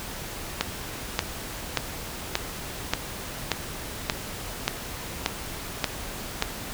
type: click train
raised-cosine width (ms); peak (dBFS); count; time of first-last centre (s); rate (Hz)
0.2; -4; 11; 0.61-6.424; 1.72
effects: pink hiss -36 dBFS RMS until 6.73 s